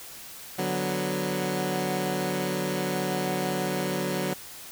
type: chord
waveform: 15% pulse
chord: B minor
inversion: first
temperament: equal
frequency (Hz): 146.83 / 185 / 246.9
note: D3 / F#3 / B3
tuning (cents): 0 / 0 / 0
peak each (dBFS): -26 / -22 / -28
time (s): 0.58-4.34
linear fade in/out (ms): 10
effects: white hiss -43 dBFS RMS until 4.71 s